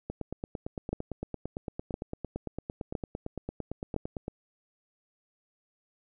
two click trains, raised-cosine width 2 ms, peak -21 / -17 dBFS, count 38 / 4, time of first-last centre 0.1-4.281 / 0.93-3.963 s, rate 8.85 / 0.989 Hz, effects none

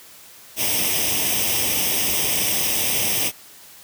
white noise with comb filter, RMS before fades -21 dBFS, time 0.56-3.32 s, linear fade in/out 50 ms, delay 0.35 ms, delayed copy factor +0.75, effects white hiss -45 dBFS RMS until 3.83 s + high-pass 60 Hz 12 dB/octave

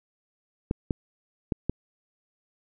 clicks, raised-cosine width 3 ms, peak -12 dBFS, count 4, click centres 0.711 / 0.908 / 1.522 / 1.696 s, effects none

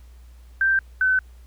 sine tone pair in turn, 1568 / 1519 Hz, G6 / F#6, 0 / +45 cents, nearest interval minor second, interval 55 cents, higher first, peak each -16 dBFS, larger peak neither, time 0.61-0.79 / 1.01-1.19 s, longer neither, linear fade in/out 2 ms, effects added 60 Hz sine -43 dBFS peak until 1.46 s + pink hiss -60 dBFS RMS until 1.46 s

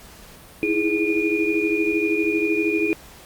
sine tone cluster, 319.8 / 332.5 / 416.9 / 2437 Hz, D#4 / E4 / G#4 / D#7, +48 / +15 / +7 / -37 cents, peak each -24 dBFS, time 0.63-2.93 s, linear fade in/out 0 ms, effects pink hiss -45 dBFS RMS until 3.25 s + Opus 48 kbps

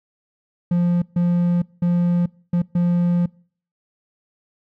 triangle tone bursts at uneven times, 174.61 Hz, F3, in tune, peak -13 dBFS, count 5, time 0.71-1.02 / 1.16-1.62 / 1.82-2.26 / 2.53-2.62 / 2.75-3.26 s, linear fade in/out 5 ms, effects noise-tail reverb RT60 0.5 s tail -25 dB re dry

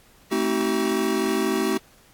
square chord, A diminished seventh, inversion none, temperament just, 220 / 264 / 316.8 / 380.2 Hz, A3 / C4 / Eb4 / Gb4, 0 / +16 / +31 / +47 cents, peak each -28 / -29 / -28 / -25 dBFS, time 0.31-1.78 s, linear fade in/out 10 ms, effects pink hiss -55 dBFS RMS until 2.13 s + AAC 64 kbps

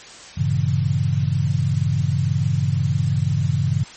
sine chord, G diminished seventh, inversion none, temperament equal, 98 / 116.54 / 138.59 / 164.81 Hz, G2 / Bb2 / Db3 / Fb3, 0 / 0 / 0 / 0 cents, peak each -22 / -24 / -20 / -25 dBFS, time 0.37-3.84 s, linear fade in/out 10 ms, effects white hiss -40 dBFS RMS until 3.96 s + MP3 32 kbps

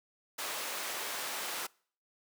pink high-pass noise, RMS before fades -38 dBFS, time 0.38-1.67 s, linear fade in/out 10 ms, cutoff 640 Hz, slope 12 dB/octave, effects noise-tail reverb RT60 0.5 s tail -25 dB re dry

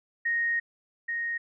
sine tone pair in turn, 1864.7 / 1864.7 Hz, A#6 / A#6, 0 / 0 cents, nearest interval unison, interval 0 cents, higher neither, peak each -24 / -28 dBFS, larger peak first, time 0.25-0.6 / 1.08-1.38 s, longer first, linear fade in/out 10 ms, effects none

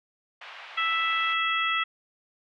white band-pass noise, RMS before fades -44 dBFS, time 0.41-1.34 s, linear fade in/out 5 ms, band 660 to 3000 Hz, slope 24 dB/octave
harmonic tone, 659.3 Hz, E5, in tune, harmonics 2 / 3 / 4 / 5, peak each -27 / -29 / -30 / -31 dBFS, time 0.77-1.84 s, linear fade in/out 10 ms
effects none

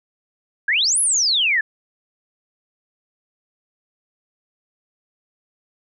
sine exponential two-way sweep, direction up then down, 1567 to 11070 to 1685 Hz, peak -15 dBFS, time 0.68-1.61 s, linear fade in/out 5 ms, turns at 1 s, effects none

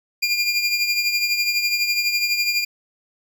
25% pulse tone with tremolo, 2400 Hz, D7, 37 cents sharp, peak -12 dBFS, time 0.22-2.65 s, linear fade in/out 10 ms, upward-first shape triangle, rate 12 Hz, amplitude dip 60%, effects none

